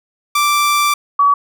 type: tone pair in turn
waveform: sawtooth / sine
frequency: 1173 / 1137 Hz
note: D6 / C#6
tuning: -2 / +44 cents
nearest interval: minor second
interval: 54 cents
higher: first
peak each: -8 dBFS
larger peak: neither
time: 0.35-0.94 / 1.19-1.34 s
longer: first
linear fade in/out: 5 ms
effects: none